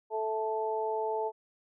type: harmonic tone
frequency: 219 Hz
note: A3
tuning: 8 cents flat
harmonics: 2 / 3 / 4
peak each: -32 / -37 / -33 dBFS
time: 0.1-1.32 s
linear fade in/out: 50 ms
effects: none